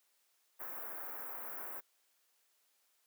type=band-stop noise; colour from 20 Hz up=white; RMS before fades=-44 dBFS; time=0.59-1.81 s; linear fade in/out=20 ms; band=1600 to 15000 Hz; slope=24 dB/octave; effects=white hiss -75 dBFS RMS until 3.06 s + high-pass 400 Hz 12 dB/octave